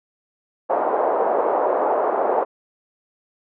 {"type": "band-pass noise", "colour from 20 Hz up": "pink", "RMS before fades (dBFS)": -20, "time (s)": [0.69, 2.45], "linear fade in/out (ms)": 20, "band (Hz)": [460, 920], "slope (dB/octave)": 24, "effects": []}